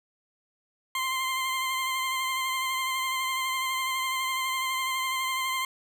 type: tone with vibrato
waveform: 20% pulse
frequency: 1046.5 Hz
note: C6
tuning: in tune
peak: -22 dBFS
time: 0.95-5.65 s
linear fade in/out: 2 ms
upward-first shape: triangle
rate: 12 Hz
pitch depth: 27 cents each way
effects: none